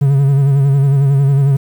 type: tone with vibrato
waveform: triangle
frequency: 138.59 Hz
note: C#3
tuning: in tune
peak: -6 dBFS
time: 0.01-1.57 s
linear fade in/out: 10 ms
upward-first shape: sine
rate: 11 Hz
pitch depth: 50 cents each way
effects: 7-bit